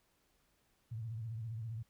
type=tone with vibrato; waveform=sine; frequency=112.8 Hz; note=A2; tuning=44 cents sharp; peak=-39 dBFS; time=0.91-1.83 s; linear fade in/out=10 ms; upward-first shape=sine; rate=15 Hz; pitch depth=100 cents each way; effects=pink hiss -75 dBFS RMS until 1.89 s